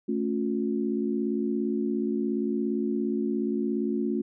sine chord, A augmented, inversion none, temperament equal with one note detuned, 220 / 277.2 / 358 Hz, A3 / C#4 / E#4, 0 / 0 / +43 cents, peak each -28 / -30 / -30 dBFS, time 0.08-4.22 s, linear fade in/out 10 ms, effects none

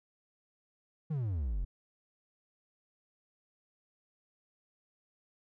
triangle exponential sweep, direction down, 164.81 to 40.32 Hz, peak -29 dBFS, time 1.1-1.65 s, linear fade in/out 10 ms, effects none

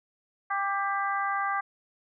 harmonic tone with a mistuned harmonic, 397.3 Hz, G4, 23 cents sharp, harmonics 2 / 3 / 4 / 5, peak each -31 / -29 / -33 / -37 dBFS, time 0.5-1.61 s, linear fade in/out 10 ms, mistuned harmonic 3, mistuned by -19 cents, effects none

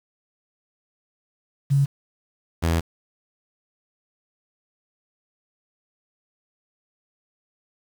sine / sawtooth tone pair in turn, 139.4 / 82.89 Hz, C#3 / E2, +10 / +10 cents, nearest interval major sixth, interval 900 cents, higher first, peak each -15 dBFS, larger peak neither, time 1.7-1.86 / 2.62-2.81 s, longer second, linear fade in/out 20 ms, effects 7-bit

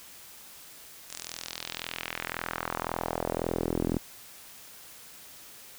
sawtooth tone with band-pass filter sweep, 41.89 Hz, E1, 29 cents sharp, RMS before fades -34 dBFS, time 1.09-3.99 s, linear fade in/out 20 ms, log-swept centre 7700 to 270 Hz, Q 1.6, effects white hiss -49 dBFS RMS until 5.78 s

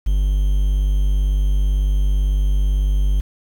triangle tone with quantisation, 49 Hz, G1, in tune, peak -12 dBFS, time 0.06-3.21 s, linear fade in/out 10 ms, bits 7, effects none

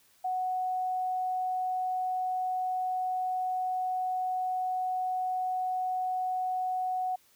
sine tone, 740 Hz, F#5, in tune, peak -28 dBFS, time 0.24-7.16 s, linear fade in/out 10 ms, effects white hiss -64 dBFS RMS until 7.35 s

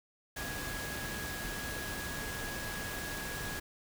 sine tone in noise, 1661.2 Hz, G#6, in tune, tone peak -42 dBFS, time 0.36-3.6 s, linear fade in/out 10 ms, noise pink, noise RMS -40 dBFS, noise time 0.36-3.6 s, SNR -5 dB, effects none

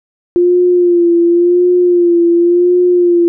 sine tone with vibrato, 349.5 Hz, F4, 1 cent sharp, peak -6 dBFS, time 0.36-3.28 s, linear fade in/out 0 ms, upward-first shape sine, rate 0.92 Hz, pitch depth 42 cents each way, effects none

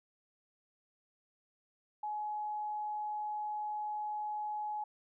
sine tone, 844 Hz, G#5, 28 cents sharp, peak -35 dBFS, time 2.03-4.84 s, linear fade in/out 5 ms, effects none

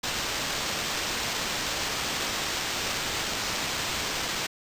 blue noise with sample-and-hold, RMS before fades -30 dBFS, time 0.03-4.47 s, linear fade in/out 10 ms, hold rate 11025 Hz, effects resampled to 32000 Hz

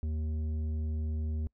triangle tone with tanh clipping, 77.78 Hz, D#2, in tune, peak -32 dBFS, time 0.03-1.47 s, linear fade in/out 0 ms, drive 13 dB, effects noise-tail reverb RT60 0.1 s tail -25 dB re dry

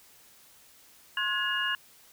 sine tone cluster, 1065 / 1449 / 1681 / 2847 Hz, C6 / F#6 / G#6 / F7, +30 / -37 / +20 / +33 cents, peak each -35 / -35 / -30 / -31 dBFS, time 1.17-1.75 s, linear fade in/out 2 ms, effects white hiss -57 dBFS RMS until 2.12 s

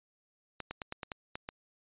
clicks, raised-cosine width 0.3 ms, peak -22 dBFS, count 8, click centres 0.603 / 0.71 / 0.818 / 0.924 / 1.032 / 1.118 / 1.355 / 1.489 s, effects resampled to 8000 Hz

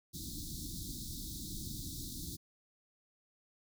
pink band-stop noise, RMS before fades -43 dBFS, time 0.13-2.37 s, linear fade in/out 20 ms, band 340 to 3600 Hz, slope 96 dB/octave, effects none

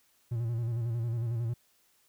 triangle tone with vibrato, 116.54 Hz, A#2, in tune, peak -27 dBFS, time 0.31-1.54 s, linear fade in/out 10 ms, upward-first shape square, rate 11 Hz, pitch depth 51 cents each way, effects white hiss -68 dBFS RMS until 2.08 s

